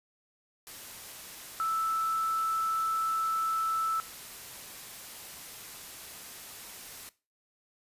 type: tone in noise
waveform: sine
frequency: 1318.5 Hz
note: E6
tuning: in tune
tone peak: -27 dBFS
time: 1.6-4 s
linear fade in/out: 0 ms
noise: white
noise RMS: -45 dBFS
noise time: 0.67-7.09 s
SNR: +15 dB
effects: noise-tail reverb RT60 0.3 s tail -18 dB re dry + resampled to 32000 Hz